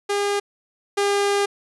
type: tone pair in turn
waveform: sawtooth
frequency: 405.4 / 403.2 Hz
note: G#4 / G4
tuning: -42 / +49 cents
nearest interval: unison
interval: 9 cents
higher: first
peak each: -16 / -14 dBFS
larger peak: second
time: 0.09-0.4 / 0.97-1.46 s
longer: second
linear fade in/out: 10 ms
effects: resampled to 24000 Hz